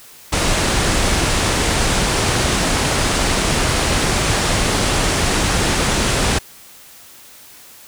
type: low-pass noise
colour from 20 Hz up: pink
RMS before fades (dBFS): -17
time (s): 0.32-6.39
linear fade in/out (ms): 10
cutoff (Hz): 10000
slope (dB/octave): 48
effects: white hiss -42 dBFS RMS until 7.87 s